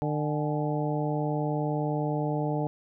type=harmonic tone with a mistuned harmonic; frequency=150 Hz; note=D3; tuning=37 cents sharp; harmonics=1 / 2 / 3 / 4 / 5 / 6; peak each=-29 / -32 / -34 / -35 / -36 / -37 dBFS; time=0.02-2.67 s; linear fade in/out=0 ms; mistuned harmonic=6; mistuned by=-100 cents; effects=none